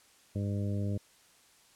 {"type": "harmonic tone", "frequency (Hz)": 101, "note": "G#2", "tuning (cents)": -48, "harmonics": [1, 2, 3, 4, 5, 6], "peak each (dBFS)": [-31, -36, -42, -46, -46, -47], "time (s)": [0.35, 0.98], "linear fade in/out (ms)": 10, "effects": ["white hiss -62 dBFS RMS until 1.75 s", "low-pass 10000 Hz 12 dB/octave"]}